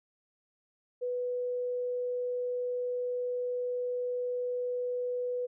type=tone; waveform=sine; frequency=493.9 Hz; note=B4; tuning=in tune; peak=-30 dBFS; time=1.01-5.47 s; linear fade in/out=20 ms; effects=none